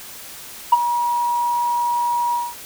sine tone with ADSR envelope, 957 Hz, A#5, 45 cents sharp, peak -4 dBFS, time 0.72-2.55 s, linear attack 9 ms, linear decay 28 ms, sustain -13 dB, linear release 210 ms, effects tanh soft clip ceiling -4 dBFS + white hiss -37 dBFS RMS until 2.65 s

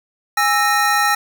square tone cluster, 824 / 1320 / 1855 Hz, G#5 / E6 / A#6, -14 / +2 / -9 cents, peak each -19 dBFS, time 0.37-1.15 s, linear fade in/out 5 ms, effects none

